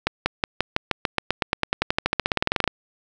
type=accelerating click train; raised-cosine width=0.3 ms; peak=-3 dBFS; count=29; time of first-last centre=0.07-2.677 s; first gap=190 ms; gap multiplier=0.94; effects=none